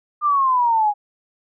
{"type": "exponential sweep", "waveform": "sine", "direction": "down", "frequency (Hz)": [1213, 815], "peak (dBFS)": -14, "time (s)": [0.21, 0.94], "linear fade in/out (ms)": 50, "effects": []}